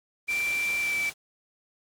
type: low-pass noise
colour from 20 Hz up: white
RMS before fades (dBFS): -39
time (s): 0.27-1.14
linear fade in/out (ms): 50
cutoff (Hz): 8600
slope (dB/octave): 12
type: tone with pitch glide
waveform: sine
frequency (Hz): 2349 to 2319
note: D7 to D7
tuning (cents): 0 to -22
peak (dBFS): -25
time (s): 0.28-1.1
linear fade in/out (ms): 10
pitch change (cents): -22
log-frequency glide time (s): 0.79-0.96
effects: none